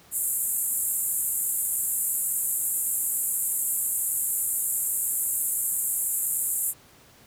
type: band-pass noise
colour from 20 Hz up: white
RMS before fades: -27 dBFS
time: 0.11-6.74 s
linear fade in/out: 50 ms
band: 7300 to 14000 Hz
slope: 96 dB/octave
effects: pink hiss -54 dBFS RMS until 7.26 s + high-pass 60 Hz 12 dB/octave